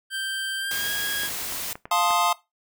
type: tone with pitch glide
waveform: 25% pulse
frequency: 1568 to 1644.1 Hz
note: G6 to G#6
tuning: 0 to -18 cents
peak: -23 dBFS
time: 0.1-1.3 s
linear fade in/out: 50 ms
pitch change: +82 cents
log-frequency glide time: 0.58-0.91 s
type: noise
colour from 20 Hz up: white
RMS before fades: -31 dBFS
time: 0.71-1.73 s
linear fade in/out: 0 ms
type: clicks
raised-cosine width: 0.5 ms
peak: -21 dBFS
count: 5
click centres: 1.234 / 1.523 / 1.755 / 1.855 / 2.107 s
type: chord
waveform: square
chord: F dominant seventh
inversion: none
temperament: equal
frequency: 698.5 / 880 / 1046.5 / 1244.5 Hz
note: F5 / A5 / C6 / Eb6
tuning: 0 / 0 / 0 / 0 cents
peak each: -26 dBFS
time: 1.91-2.33 s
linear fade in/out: 5 ms
effects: noise-tail reverb RT60 0.2 s tail -18 dB re dry